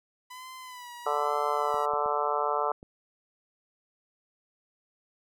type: tone with vibrato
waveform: sawtooth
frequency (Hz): 996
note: B5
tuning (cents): +14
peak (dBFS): -38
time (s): 0.3-1.86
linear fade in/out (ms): 10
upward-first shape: sine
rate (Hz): 1.1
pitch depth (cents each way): 63
type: harmonic tone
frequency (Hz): 146.83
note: D3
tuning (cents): 0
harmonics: 3 / 4 / 5 / 6 / 7 / 8 / 9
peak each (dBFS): -33 / -33 / -33 / -33 / -33 / -33 / -33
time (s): 1.06-2.72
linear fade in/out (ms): 5
type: clicks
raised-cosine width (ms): 2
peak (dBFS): -33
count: 4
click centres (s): 1.743 / 1.936 / 2.06 / 2.829
effects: none